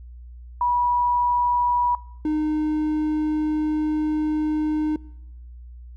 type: tone pair in turn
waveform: sine / triangle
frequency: 973 / 306.5 Hz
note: B5 / D#4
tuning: -26 / -26 cents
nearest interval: octave + minor sixth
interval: 2000 cents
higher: first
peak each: -18 dBFS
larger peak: neither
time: 0.61-1.95 / 2.25-4.96 s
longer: second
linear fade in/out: 2 ms
effects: noise-tail reverb RT60 1.0 s tail -23 dB re dry + added 60 Hz sine -38 dBFS peak until 5.96 s